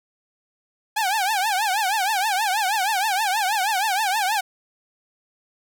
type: tone with vibrato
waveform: sawtooth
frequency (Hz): 811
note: G#5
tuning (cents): -41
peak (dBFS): -16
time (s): 0.96-4.41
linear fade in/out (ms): 10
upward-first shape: triangle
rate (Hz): 6.3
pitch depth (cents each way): 210
effects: none